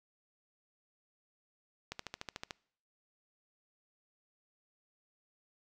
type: click train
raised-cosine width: 0.2 ms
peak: -22 dBFS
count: 9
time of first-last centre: 1.92-2.508 s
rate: 13.6 Hz
effects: noise-tail reverb RT60 0.6 s tail -24 dB re dry